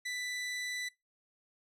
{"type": "tone", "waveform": "sawtooth", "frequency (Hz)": 1985, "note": "B6", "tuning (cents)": 8, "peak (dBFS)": -32, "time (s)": [0.05, 0.89], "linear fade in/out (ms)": 10, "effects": ["noise-tail reverb RT60 0.2 s tail -21 dB re dry", "low-pass 9000 Hz 12 dB/octave"]}